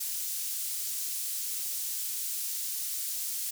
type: high-pass noise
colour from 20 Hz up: pink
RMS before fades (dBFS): -34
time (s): 0-3.51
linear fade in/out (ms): 10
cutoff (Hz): 7300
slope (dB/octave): 12
effects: none